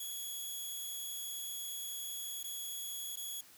5% pulse tone with dropouts, 3353 Hz, G#7, 16 cents sharp, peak -32 dBFS, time 0-3.41 s, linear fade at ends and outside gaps 5 ms, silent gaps 2.431-2.441 / 3.159-3.17 s, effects white hiss -59 dBFS RMS until 3.57 s

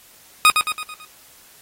20% pulse tone with echo, 1244.5 Hz, D#6, in tune, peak -4 dBFS, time 0.45-0.5 s, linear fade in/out 0 ms, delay 110 ms, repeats 5, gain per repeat -6 dB, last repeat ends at 1.05 s, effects white hiss -49 dBFS RMS until 1.61 s + AAC 48 kbps

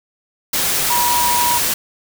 sine tone in noise, 964 Hz, B5, 42 cents flat, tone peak -16 dBFS, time 0.9-1.58 s, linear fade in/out 5 ms, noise white, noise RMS -18 dBFS, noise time 0.53-1.74 s, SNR -1 dB, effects none

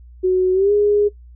sine tone with pitch glide, 370 to 412.9 Hz, F#4 to G#4, 0 to -10 cents, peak -12 dBFS, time 0.23-1.09 s, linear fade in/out 20 ms, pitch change +190 cents, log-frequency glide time 0.53-0.72 s, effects noise-tail reverb RT60 0.1 s tail -18 dB re dry + added 60 Hz sine -39 dBFS peak until 1.35 s

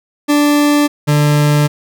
40% pulse tone pair in turn, 292.8 / 147.8 Hz, D4 / D3, -5 / +11 cents, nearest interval octave, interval 1184 cents, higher first, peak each -8 dBFS, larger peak neither, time 0.28-0.88 / 1.07-1.68 s, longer second, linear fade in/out 20 ms, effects none

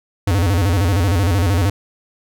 square tone with vibrato, 92.4 Hz, F#2, 2 cents flat, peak -14 dBFS, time 0.27-1.7 s, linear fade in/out 5 ms, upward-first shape square, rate 13 Hz, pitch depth 150 cents each way, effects none

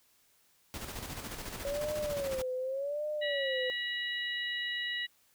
pink noise with tremolo, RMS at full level -40 dBFS, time 0.74-2.42 s, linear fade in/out 0 ms, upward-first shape square, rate 14 Hz, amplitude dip 45%
sine tone with vibrato, 554.4 Hz, C#5, in tune, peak -32 dBFS, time 1.65-3.7 s, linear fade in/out 0 ms, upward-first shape sine, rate 0.86 Hz, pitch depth 150 cents each way
harmonic tone, 968 Hz, B5, 35 cents flat, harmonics 2 / 3 / 4, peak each -35 / -38 / -40 dBFS, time 3.21-5.07 s, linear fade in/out 20 ms
effects white hiss -68 dBFS RMS until 5.34 s

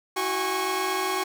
sawtooth tone cluster, 328.4 / 375.2 / 820 / 1098 Hz, E4 / F#4 / G#5 / C#6, -6 / +24 / -22 / -17 cents, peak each -33 / -25 / -27 / -25 dBFS, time 0.16-1.24 s, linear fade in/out 10 ms, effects none

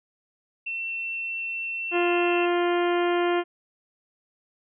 sine tone, 2698 Hz, E7, 40 cents sharp, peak -28 dBFS, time 0.66-2.46 s, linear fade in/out 10 ms
harmonic tone, 349.8 Hz, F4, 3 cents sharp, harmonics 1 / 2 / 3 / 4 / 5 / 6 / 7 / 8 / 9, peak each -22 / -28 / -32 / -34 / -36 / -38 / -39 / -40 / -41 dBFS, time 1.91-3.44 s, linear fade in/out 50 ms
effects none

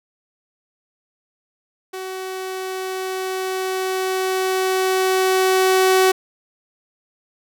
sawtooth tone with level ramp, 376.2 Hz, F#4, 29 cents sharp, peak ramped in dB -24 to -8 dBFS, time 1.93-6.12 s, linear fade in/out 10 ms, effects none

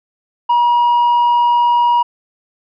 sine tone with tanh clipping, 958 Hz, A#5, 47 cents sharp, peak -10 dBFS, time 0.49-2.03 s, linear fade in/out 10 ms, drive 2 dB, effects none

